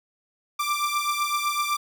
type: beating tone pair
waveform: sawtooth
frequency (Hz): 1176 / 1183.9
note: D6 / D6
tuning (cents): +2 / +14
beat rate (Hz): 7.9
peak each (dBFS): -22 / -24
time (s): 0.59-1.77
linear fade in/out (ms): 10
effects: none